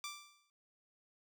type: tone with exponential decay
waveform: 10% pulse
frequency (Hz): 1174.7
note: D6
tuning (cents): 0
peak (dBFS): -31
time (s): 0.04-0.5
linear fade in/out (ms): 1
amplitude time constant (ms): 100
effects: none